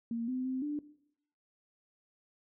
sine tone with pitch steps, 231.7 / 255.8 / 259.7 / 294.9 Hz, A#3 / C4 / C4 / D4, -10 / -39 / -13 / +7 cents, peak -32 dBFS, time 0.11-0.79 s, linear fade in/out 2 ms, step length 170 ms, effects noise-tail reverb RT60 0.7 s tail -18 dB re dry

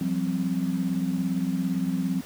sine chord, F suspended second, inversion none, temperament equal with one note detuned, 174.61 / 192.19 / 261.6 Hz, F3 / G3 / C4, 0 / -34 / 0 cents, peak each -28 dBFS, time 0.01-2.21 s, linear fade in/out 2 ms, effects pink hiss -45 dBFS RMS until 2.25 s + high-pass 80 Hz 12 dB/octave

